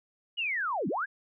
sine linear two-way sweep, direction down then up, 2960 to 155.56 to 1725 Hz, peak -28 dBFS, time 0.37-1.06 s, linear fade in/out 20 ms, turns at 0.88 s, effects none

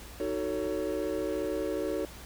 triangle chord, D# half-diminished seventh, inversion none, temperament just, 311.1 / 373.4 / 448 / 560 Hz, D#4 / F#4 / A4 / C#5, 0 / +16 / +31 / +18 cents, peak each -33 dBFS, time 0.2-2.05 s, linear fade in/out 2 ms, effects added 60 Hz sine -48 dBFS peak until 2.25 s + pink hiss -48 dBFS RMS until 2.25 s

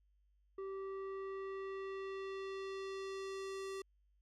square tone with low-pass filter sweep, 387.5 Hz, G4, 20 cents flat, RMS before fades -44 dBFS, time 0.58-3.82 s, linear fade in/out 5 ms, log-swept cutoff 1000 to 9200 Hz, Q 1, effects added 50 Hz sine -70 dBFS peak until 4.21 s

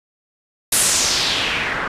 white noise with low-pass filter sweep, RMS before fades -19 dBFS, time 0.72-1.88 s, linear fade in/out 5 ms, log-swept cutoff 11000 to 1400 Hz, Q 2.2, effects resampled to 32000 Hz

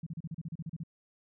sine tone bursts, 162 Hz, E3, 30 cents flat, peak -35 dBFS, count 12, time 0.03-0.835 s, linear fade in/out 5 ms, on 35 ms, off 35 ms, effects none

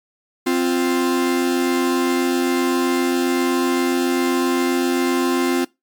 45% pulse tone pair together, 261.6 / 349.2 Hz, C4 / F4, 0 / 0 cents, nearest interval perfect fourth, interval 500 cents, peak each -19 dBFS, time 0.46-5.65 s, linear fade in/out 10 ms, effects noise-tail reverb RT60 0.2 s tail -22 dB re dry + MP3 96 kbps

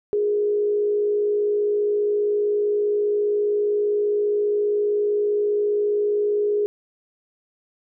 sine tone with frequency modulation, 415.3 Hz, G#4, in tune, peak -18 dBFS, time 0.13-6.66 s, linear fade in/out 0 ms, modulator 55.1 Hz, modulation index 0.29, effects none

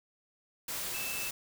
sine tone in noise, 2637 Hz, E7, in tune, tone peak -39 dBFS, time 0.94-1.29 s, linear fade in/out 5 ms, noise white, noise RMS -37 dBFS, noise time 0.68-1.31 s, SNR -5 dB, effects none

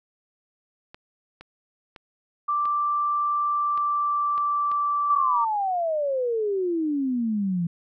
clicks, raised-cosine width 0.3 ms, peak -26 dBFS, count 7, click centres 0.945 / 1.41 / 1.962 / 2.655 / 3.776 / 4.379 / 4.716 s
sine tone with pitch glide, 1174.7 to 1164.6 Hz, D6 to D6, 0 to -15 cents, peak -21 dBFS, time 2.48-5.45 s, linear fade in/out 10 ms, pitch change -15 cents, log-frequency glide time 3.46-5.02 s
sine exponential sweep, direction down, 1181 to 166.2 Hz, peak -22 dBFS, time 5.1-7.67 s, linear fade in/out 5 ms
effects none

